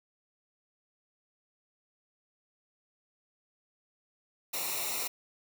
white noise with comb filter, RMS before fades -34 dBFS, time 4.53-5.08 s, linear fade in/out 10 ms, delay 0.62 ms, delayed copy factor -0.75, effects none

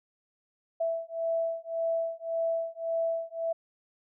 sine beating tone pair, 660 / 661.8 Hz, E5 / E5, +2 / +7 cents, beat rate 1.8 Hz, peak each -31 dBFS, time 0.8-3.53 s, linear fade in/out 10 ms, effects none

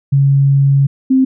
sine tone pair in turn, 138.59 / 262.4 Hz, C#3 / C4, 0 / +5 cents, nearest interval major seventh, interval 1105 cents, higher second, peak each -7 dBFS, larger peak neither, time 0.12-0.87 / 1.1-1.25 s, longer first, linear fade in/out 10 ms, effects none

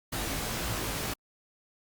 pink noise with comb filter, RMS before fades -33 dBFS, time 0.12-1.14 s, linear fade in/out 10 ms, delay 18 ms, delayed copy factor +0.8, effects Opus 48 kbps

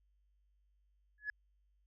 sine tone with exponential growth, 1698 Hz, G#6, 38 cents sharp, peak -31 dBFS, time 1.18-1.3 s, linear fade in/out 2 ms, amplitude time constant 24 ms, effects tanh soft clip ceiling -31 dBFS + added 50 Hz sine -70 dBFS peak until 1.86 s

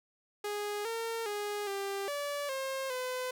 sawtooth tone with pitch steps, 413.7 / 456.9 / 413.3 / 395.6 / 576 / 534 / 507 Hz, G#4 / A#4 / G#4 / G4 / D5 / C5 / B4, -7 / -35 / -8 / +16 / -34 / +35 / +45 cents, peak -30 dBFS, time 0.44-3.31 s, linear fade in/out 5 ms, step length 410 ms, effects none

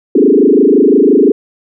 sine tone with frequency modulation, 344.1 Hz, F4, 26 cents flat, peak -4 dBFS, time 0.15-1.32 s, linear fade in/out 5 ms, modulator 25.8 Hz, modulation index 3.7, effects none

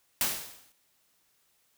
white noise with exponential decay, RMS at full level -25 dBFS, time 0.21-0.72 s, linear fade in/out 1 ms, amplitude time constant 110 ms, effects white hiss -70 dBFS RMS until 1.77 s

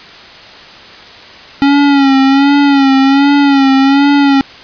square tone with vibrato, 276.5 Hz, C#4, 4 cents flat, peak -6 dBFS, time 1.62-4.41 s, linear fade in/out 0 ms, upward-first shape sine, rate 1.3 Hz, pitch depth 55 cents each way, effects white hiss -33 dBFS RMS until 4.63 s + resampled to 11025 Hz

